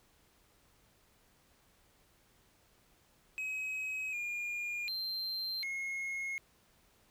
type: tone with pitch steps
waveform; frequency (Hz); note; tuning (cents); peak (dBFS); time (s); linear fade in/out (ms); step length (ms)
triangle; 2544 / 2419 / 4144 / 2162; D#7 / D#7 / C8 / C#7; +38 / -49 / -17 / -44; -34; 3.38-6.38; 0; 750
effects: pink hiss -68 dBFS RMS until 7.1 s